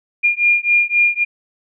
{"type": "beating tone pair", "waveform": "sine", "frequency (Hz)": [2411, 2414.8], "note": ["D7", "D7"], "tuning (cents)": [45, 48], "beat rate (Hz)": 3.8, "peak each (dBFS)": -15, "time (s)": [0.23, 1.25], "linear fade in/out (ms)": 20, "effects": []}